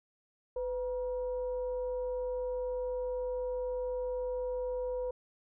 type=tone with frequency modulation; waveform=sine; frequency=501 Hz; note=B4; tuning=25 cents sharp; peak=-32 dBFS; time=0.56-5.11 s; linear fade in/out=5 ms; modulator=453 Hz; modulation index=0.35; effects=none